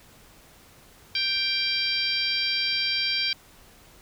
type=harmonic tone with a mistuned harmonic; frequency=784 Hz; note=G5; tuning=in tune; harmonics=2 / 3 / 4 / 5 / 6 / 7; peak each=-37 / -29 / -29 / -33 / -27 / -38 dBFS; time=1.15-3.33 s; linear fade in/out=2 ms; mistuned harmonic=4; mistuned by=+30 cents; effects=pink hiss -53 dBFS RMS until 4.01 s